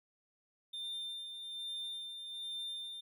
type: tone with tremolo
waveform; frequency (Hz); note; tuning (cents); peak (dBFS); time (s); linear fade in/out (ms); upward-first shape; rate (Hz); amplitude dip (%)
triangle; 3598; A7; +38; -37; 0.73-3.01; 10; sine; 1.2; 45
effects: none